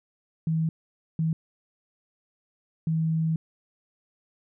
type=tone bursts at uneven times; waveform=sine; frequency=160.9 Hz; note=E3; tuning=42 cents flat; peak=-22 dBFS; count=3; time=0.47-0.69 / 1.19-1.33 / 2.87-3.36 s; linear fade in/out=2 ms; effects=none